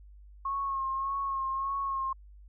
sine tone with vibrato, 1086 Hz, C#6, 36 cents flat, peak -29 dBFS, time 0.45-2.13 s, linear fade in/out 5 ms, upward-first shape sine, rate 1.7 Hz, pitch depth 32 cents each way, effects added 50 Hz sine -49 dBFS peak until 2.48 s

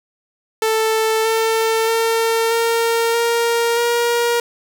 sawtooth tone with pitch steps, 441.7 / 447.9 / 454.1 / 460.5 / 466.9 / 473.4 Hz, A4 / A4 / A#4 / A#4 / A#4 / A#4, +7 / +31 / -45 / -21 / +3 / +27 cents, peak -11 dBFS, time 0.62-4.4 s, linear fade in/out 2 ms, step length 630 ms, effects none

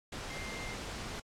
sine tone in noise, 2100 Hz, C7, 6 cents sharp, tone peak -44 dBFS, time 0.3-0.74 s, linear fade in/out 5 ms, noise pink, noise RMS -41 dBFS, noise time 0.12-1.2 s, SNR -6 dB, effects low-pass 7000 Hz 12 dB/octave + AAC 64 kbps

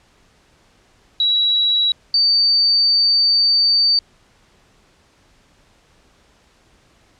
sine tone pair in turn, 3895 / 4597 Hz, B7 / D8, -25 / -38 cents, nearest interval minor third, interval 287 cents, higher second, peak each -13 / -11 dBFS, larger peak second, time 1.2-1.92 / 2.14-3.99 s, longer second, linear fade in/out 2 ms, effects pink hiss -55 dBFS RMS until 7.19 s + low-pass 7000 Hz 12 dB/octave

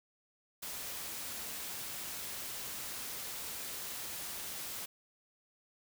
white noise, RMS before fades -42 dBFS, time 0.62-4.86 s, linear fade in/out 10 ms, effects none

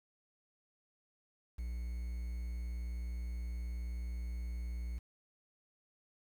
triangle tone with quantisation, 59.5 Hz, A#1, 36 cents sharp, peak -35 dBFS, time 1.58-4.99 s, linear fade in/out 10 ms, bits 10, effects none

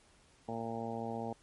harmonic tone, 114.7 Hz, A#2, 28 cents flat, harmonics 1 / 2 / 3 / 4 / 5 / 6 / 7 / 8, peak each -46 / -41 / -48 / -43 / -46 / -45 / -43 / -50 dBFS, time 0.48-1.33 s, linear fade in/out 5 ms, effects pink hiss -65 dBFS RMS until 1.42 s + MP3 48 kbps

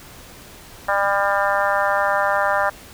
harmonic tone, 199.7 Hz, G3, 32 cents sharp, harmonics 3 / 4 / 5 / 6 / 7 / 8 / 9, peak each -22 / -23 / -24 / -25 / -25 / -26 / -27 dBFS, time 0.88-2.7 s, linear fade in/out 10 ms, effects pink hiss -42 dBFS RMS until 2.93 s

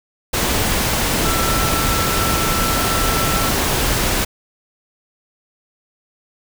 sine tone in noise, 1336 Hz, E6, 23 cents sharp, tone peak -23 dBFS, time 1.24-3.5 s, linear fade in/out 10 ms, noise pink, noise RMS -18 dBFS, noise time 0.33-4.25 s, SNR -8 dB, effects none

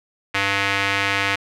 square tone with band-pass filter, 98.9 Hz, G2, 16 cents sharp, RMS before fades -21 dBFS, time 0.34-1.36 s, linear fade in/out 10 ms, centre 2200 Hz, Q 1.8, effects none

